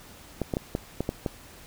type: clicks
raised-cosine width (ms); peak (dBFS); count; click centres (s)
2; -13; 7; 0.417 / 0.538 / 0.569 / 0.751 / 1.006 / 1.091 / 1.262
effects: pink hiss -49 dBFS RMS until 1.66 s